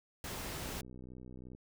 pink noise, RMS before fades -42 dBFS, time 0.24-0.81 s, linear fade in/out 2 ms
click train, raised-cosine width 3 ms, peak -38 dBFS, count 60, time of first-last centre 0.61-1.549 s, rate 62.8 Hz
effects none

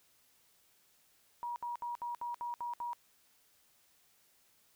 sine tone bursts, 956 Hz, A#5, 43 cents sharp, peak -36 dBFS, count 8, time 1.43-2.932 s, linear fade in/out 0 ms, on 130 ms, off 66 ms, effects white hiss -69 dBFS RMS until 4.75 s

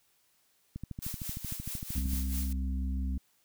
click train, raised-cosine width 5 ms, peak -26 dBFS, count 19, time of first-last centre 0.76-2.134 s, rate 13.1 Hz
blue noise with tremolo, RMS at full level -38 dBFS, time 1.02-2.53 s, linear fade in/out 5 ms, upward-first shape sine, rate 4.6 Hz, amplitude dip 65%
harmonic tone, 65.6 Hz, C2, 5 cents sharp, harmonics 1 / 3 / 4, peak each -30 / -40 / -42 dBFS, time 1.95-3.18 s, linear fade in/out 5 ms
effects white hiss -70 dBFS RMS until 3.44 s

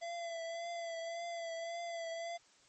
square tone with vibrato, 674 Hz, E5, 38 cents sharp, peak -40 dBFS, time 0.01-2.38 s, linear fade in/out 20 ms, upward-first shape triangle, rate 1.8 Hz, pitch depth 39 cents each way, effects white hiss -66 dBFS RMS until 2.68 s + MP3 32 kbps

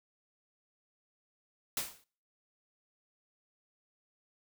white noise with exponential decay, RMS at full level -31 dBFS, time 1.77-2.04 s, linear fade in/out 2 ms, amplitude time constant 58 ms, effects noise-tail reverb RT60 0.5 s tail -26 dB re dry

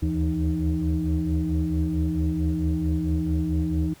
sine tone cluster, 75.3 / 79.8 / 166.7 / 311.2 Hz, D2 / D#2 / E3 / D#4, +44 / +44 / +20 / 0 cents, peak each -26 dBFS, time 0.02-3.94 s, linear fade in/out 10 ms, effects tanh soft clip ceiling -15 dBFS + pink hiss -52 dBFS RMS until 4 s

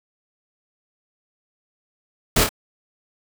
pink noise with echo, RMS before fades -17 dBFS, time 2.36-2.44 s, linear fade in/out 5 ms, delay 26 ms, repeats 2, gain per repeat -5 dB, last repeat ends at 2.492 s, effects none

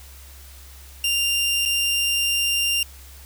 sawtooth tone with dropouts, 2789 Hz, F7, 3 cents flat, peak -16 dBFS, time 1.04-2.83 s, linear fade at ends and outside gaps 2 ms, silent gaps 1.653-1.658 s, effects added 67 Hz sine -42 dBFS peak until 3.25 s + white hiss -47 dBFS RMS until 3.25 s

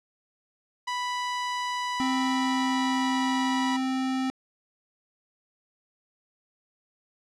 sawtooth tone with pitch glide, 987.8 to 976.5 Hz, B5 to B5, 0 to -20 cents, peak -24 dBFS, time 0.87-3.77 s, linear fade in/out 10 ms, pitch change -20 cents, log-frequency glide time 2.09-3.33 s
square tone, 261.6 Hz, C4, in tune, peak -26 dBFS, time 2-4.3 s, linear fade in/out 0 ms
effects low-pass 6000 Hz 12 dB/octave

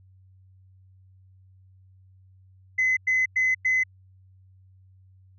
sine tone bursts, 2034 Hz, C7, 50 cents flat, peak -18 dBFS, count 4, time 2.78-3.837 s, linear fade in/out 10 ms, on 190 ms, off 99 ms, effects tanh soft clip ceiling -16 dBFS + added 94 Hz sine -52 dBFS peak until 5.38 s

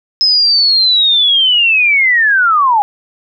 sine linear sweep, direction down, 5150 to 800 Hz, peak -7 dBFS, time 0.21-2.82 s, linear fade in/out 0 ms, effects none

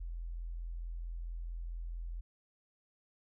sine tone, 42.26 Hz, E1, 44 cents sharp, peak -38 dBFS, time 0-2.21 s, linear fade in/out 10 ms, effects none

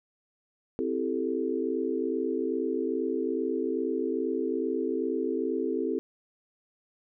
sine chord, A minor seventh, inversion first, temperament equal, 261.6 / 329.6 / 392 / 440 Hz, C4 / E4 / G4 / A4, 0 / 0 / 0 / 0 cents, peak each -32 dBFS, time 0.79-5.99 s, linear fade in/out 0 ms, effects none

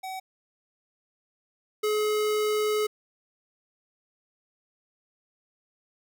square tone pair in turn, 757 / 424.9 Hz, F#5 / G#4, +39 / +40 cents, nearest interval minor seventh, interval 999 cents, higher first, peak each -34 / -24 dBFS, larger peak second, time 0.03-0.2 / 1.83-2.87 s, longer second, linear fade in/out 10 ms, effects none

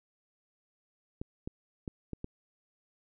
clicks, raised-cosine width 3 ms, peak -24 dBFS, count 5, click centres 1.215 / 1.475 / 1.878 / 2.133 / 2.244 s, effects none

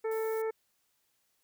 harmonic tone, 443 Hz, A4, 12 cents sharp, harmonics 1 / 2 / 3 / 4 / 5, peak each -30 / -42 / -46 / -49 / -50 dBFS, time 0.04-0.51 s, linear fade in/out 10 ms
violet noise, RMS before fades -49 dBFS, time 0.11-0.42 s, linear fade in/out 5 ms
effects white hiss -75 dBFS RMS until 1.43 s

